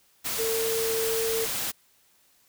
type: tone in noise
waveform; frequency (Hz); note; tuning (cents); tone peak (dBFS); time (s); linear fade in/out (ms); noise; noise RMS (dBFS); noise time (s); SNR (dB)
sine; 451.1; A4; +43; -26; 0.38-1.46; 20; white; -30; 0.24-1.72; +1
effects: white hiss -63 dBFS RMS until 2.48 s